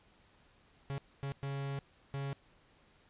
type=tone bursts at uneven times; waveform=45% pulse; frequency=138.59 Hz; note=C#3; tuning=in tune; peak=-36 dBFS; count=4; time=0.9-0.98 / 1.23-1.32 / 1.43-1.79 / 2.14-2.33 s; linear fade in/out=0 ms; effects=pink hiss -66 dBFS RMS until 3.09 s + resampled to 8000 Hz